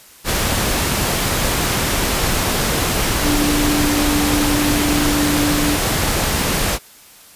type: tone in noise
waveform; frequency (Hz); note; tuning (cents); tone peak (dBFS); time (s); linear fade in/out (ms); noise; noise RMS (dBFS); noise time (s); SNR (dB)
sine; 293.7; D4; 0; -17; 3.21-5.78; 50; pink; -18; 0.24-6.79; -2
effects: white hiss -44 dBFS RMS until 7.35 s + resampled to 32000 Hz